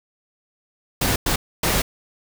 pink noise bursts at uneven times, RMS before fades -20 dBFS, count 3, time 1.01-1.16 / 1.26-1.36 / 1.63-1.82 s, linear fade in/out 5 ms, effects none

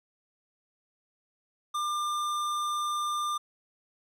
sine tone with hard clipping, 1197 Hz, D6, 33 cents sharp, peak -30 dBFS, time 1.74-3.38 s, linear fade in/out 10 ms, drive 15 dB, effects none

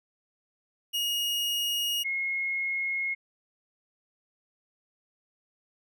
40% pulse / sine tone pair in turn, 2870 / 2160 Hz, F7 / C#7, +47 / -45 cents, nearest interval perfect fourth, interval 492 cents, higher first, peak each -26 / -27 dBFS, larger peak first, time 0.93-2.04 / 2.04-3.15 s, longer neither, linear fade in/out 20 ms, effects none

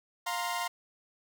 sawtooth chord, F suspended fourth, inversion none, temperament equal with one note detuned, 703.7 / 932.3 / 1046.5 Hz, F5 / Bb5 / C6, +13 / 0 / 0 cents, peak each -32 dBFS, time 0.26-0.68 s, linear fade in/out 10 ms, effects none

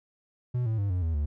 triangle tone with pitch steps, 123.47 / 111.28 / 100.29 / 90.39 / 81.46 / 73.42 Hz, B2 / A2 / G2 / F#2 / E2 / D2, 0 / +20 / +40 / -40 / -20 / 0 cents, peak -23 dBFS, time 0.54-1.26 s, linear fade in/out 10 ms, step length 120 ms, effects none

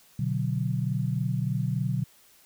sine chord, B minor, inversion none, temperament equal, 123.47 / 146.83 / 185 Hz, B2 / D3 / F#3, 0 / 0 / 0 cents, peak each -28 / -29 / -31 dBFS, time 0.19-2.04 s, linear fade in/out 5 ms, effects white hiss -58 dBFS RMS until 2.45 s

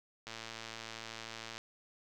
click train, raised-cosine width 0.2 ms, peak -26 dBFS, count 149, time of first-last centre 0.27-1.58 s, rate 113 Hz, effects none

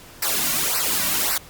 white noise with flanger, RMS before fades -22 dBFS, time 0.22-1.38 s, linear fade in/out 5 ms, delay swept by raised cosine 0.29 to 2.39 ms, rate 1.8 Hz, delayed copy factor -1, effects pink hiss -44 dBFS RMS until 1.49 s + Opus 48 kbps

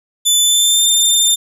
20% pulse tone with pitch glide, 3508 to 3594 Hz, A7 to A7, -6 to +36 cents, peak -4 dBFS, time 0.25-1.36 s, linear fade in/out 20 ms, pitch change +42 cents, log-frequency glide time 0.43-0.83 s, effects none

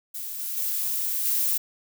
violet noise with level steps, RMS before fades -34 / -31 / -27 / -24 dBFS, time 0.14-1.58 s, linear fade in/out 10 ms, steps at 0.39 / 0.57 / 1.25 s, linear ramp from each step 5 ms, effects none

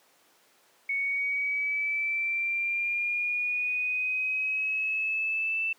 sine linear sweep, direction up, 2217 to 2659 Hz, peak -26 dBFS, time 0.89-5.73 s, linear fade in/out 5 ms, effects pink hiss -62 dBFS RMS until 5.78 s + high-pass 400 Hz 12 dB/octave

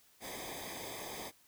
pink noise with comb filter, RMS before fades -44 dBFS, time 0.2-1.32 s, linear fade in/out 50 ms, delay 0.71 ms, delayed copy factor -0.9, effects white hiss -66 dBFS RMS until 1.47 s

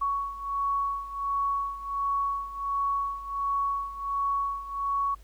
sine beating tone pair, 1116 / 1117.4 Hz, C#6 / C#6, +11 / +13 cents, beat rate 1.4 Hz, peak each -28 / -32 dBFS, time 0.01-5.15 s, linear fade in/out 10 ms, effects added 50 Hz sine -47 dBFS peak until 5.23 s + pink hiss -61 dBFS RMS until 5.23 s

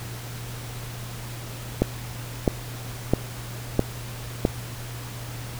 click train, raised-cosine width 2 ms, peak -4 dBFS, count 5, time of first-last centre 1.82-4.452 s, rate 1.52 Hz, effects added 119 Hz sine -35 dBFS peak until 5.59 s + pink hiss -39 dBFS RMS until 5.59 s

